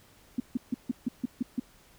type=tone bursts; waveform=sine; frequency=246.9 Hz; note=B3; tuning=in tune; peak=-24 dBFS; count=8; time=0.38-1.598 s; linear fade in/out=5 ms; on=21 ms; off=150 ms; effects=pink hiss -59 dBFS RMS until 1.98 s